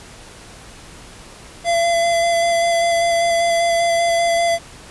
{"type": "tone with vibrato", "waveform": "square", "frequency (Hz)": 679, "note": "F5", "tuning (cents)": -49, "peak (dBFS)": -15, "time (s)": [1.64, 4.59], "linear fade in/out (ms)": 50, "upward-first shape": "square", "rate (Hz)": 5.1, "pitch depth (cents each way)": 11, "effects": ["pink hiss -40 dBFS RMS until 4.9 s", "resampled to 24000 Hz"]}